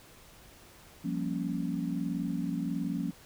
sine chord, G half-diminished seventh, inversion third, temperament equal, 174.61 / 196 / 233.1 / 277.2 Hz, F3 / G3 / Bb3 / Db4, 0 / 0 / 0 / 0 cents, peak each -34 / -38 / -36 / -35 dBFS, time 1.04-3.11 s, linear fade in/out 10 ms, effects pink hiss -55 dBFS RMS until 3.25 s

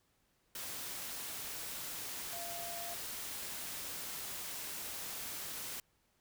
sine tone in noise, 688 Hz, F5, 26 cents flat, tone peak -45 dBFS, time 2.33-2.94 s, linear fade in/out 2 ms, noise white, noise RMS -43 dBFS, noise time 0.55-5.8 s, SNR -5 dB, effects pink hiss -75 dBFS RMS until 6.2 s

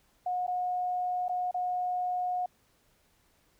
sine tone with dropouts, 724 Hz, F#5, 38 cents flat, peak -28 dBFS, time 0.26-2.46 s, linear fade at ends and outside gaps 5 ms, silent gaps 0.467-0.478 / 1.283-1.293 / 1.512-1.543 s, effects pink hiss -68 dBFS RMS until 3.59 s

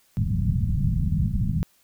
white low-pass noise, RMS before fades -23 dBFS, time 0.17-1.63 s, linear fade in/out 0 ms, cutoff 190 Hz, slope 48 dB/octave, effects white hiss -62 dBFS RMS until 1.83 s

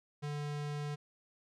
square tone, 146.83 Hz, D3, in tune, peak -37 dBFS, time 0.22-0.96 s, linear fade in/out 20 ms, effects low-pass 7000 Hz 12 dB/octave

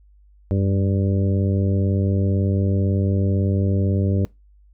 harmonic tone with a mistuned harmonic, 98 Hz, G2, in tune, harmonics 1 / 2 / 3 / 4 / 5 / 6, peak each -18 / -24 / -28 / -30 / -32 / -34 dBFS, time 0.51-4.25 s, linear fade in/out 0 ms, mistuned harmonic 1, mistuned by -35 cents, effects noise-tail reverb RT60 0.2 s tail -22 dB re dry + added 50 Hz sine -49 dBFS peak until 4.73 s

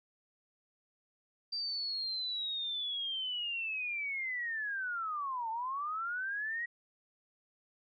sine linear two-way sweep, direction down then up, 4712 to 876 to 1921 Hz, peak -34 dBFS, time 1.52-6.66 s, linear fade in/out 10 ms, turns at 5.5 s, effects none

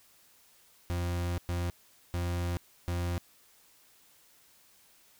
40% pulse tone bursts at uneven times, 87.31 Hz, F2, in tune, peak -29 dBFS, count 4, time 0.9-1.38 / 1.49-1.7 / 2.14-2.57 / 2.88-3.18 s, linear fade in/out 0 ms, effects white hiss -62 dBFS RMS until 5.19 s

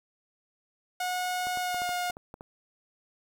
sawtooth tone with pitch glide, 727 to 715.3 Hz, F#5 to F5, -31 to +41 cents, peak -25 dBFS, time 1-2.11 s, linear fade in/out 5 ms, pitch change -28 cents, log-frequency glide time 1.59-1.86 s
clicks, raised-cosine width 1 ms, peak -28 dBFS, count 9, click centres 1.47 / 1.573 / 1.745 / 1.819 / 1.892 / 2.1 / 2.169 / 2.341 / 2.409 s
effects 9-bit

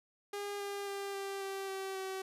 sawtooth tone with pitch steps, 406 / 401.8 / 397.6 / 393.5 / 389.5 / 385.4 / 381.4 Hz, G#4 / G4 / G4 / G4 / G4 / G4 / G4, -39 / +43 / +25 / +7 / -11 / -29 / -47 cents, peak -34 dBFS, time 0.33-2.22 s, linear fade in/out 5 ms, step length 270 ms, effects resampled to 32000 Hz

